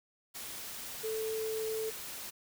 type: tone in noise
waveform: sine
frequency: 440 Hz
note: A4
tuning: in tune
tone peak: -33 dBFS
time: 1.03-1.91 s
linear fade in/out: 20 ms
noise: white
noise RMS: -43 dBFS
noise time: 0.34-2.31 s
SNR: +7 dB
effects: none